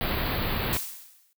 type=band-stop noise; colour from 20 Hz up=pink; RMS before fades=-28 dBFS; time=0.01-0.77 s; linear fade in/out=0 ms; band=4600 to 12000 Hz; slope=96 dB/octave
type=noise with exponential decay; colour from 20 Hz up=blue; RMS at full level=-28 dBFS; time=0.73-1.33 s; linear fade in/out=0 ms; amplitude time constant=130 ms
effects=noise-tail reverb RT60 0.1 s tail -19 dB re dry